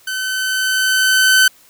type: tone with level ramp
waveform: sawtooth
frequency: 1524 Hz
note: G6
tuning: 49 cents flat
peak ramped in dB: -17 to -4 dBFS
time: 0.07-1.48 s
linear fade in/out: 5 ms
effects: white hiss -49 dBFS RMS until 1.69 s